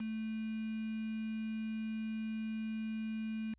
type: tone with quantisation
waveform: sine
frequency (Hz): 220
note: A3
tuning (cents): 0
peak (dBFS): -36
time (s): 0-3.54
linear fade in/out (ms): 5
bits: 8
effects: added 60 Hz sine -66 dBFS peak until 3.58 s + resampled to 8000 Hz